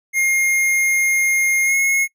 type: tone with pitch glide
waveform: square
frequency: 2132 to 2168 Hz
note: C7 to C#7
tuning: +32 to -39 cents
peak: -15 dBFS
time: 0.13-2.08 s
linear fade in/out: 50 ms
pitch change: +29 cents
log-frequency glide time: 1.64-1.75 s
effects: noise-tail reverb RT60 0.1 s tail -22 dB re dry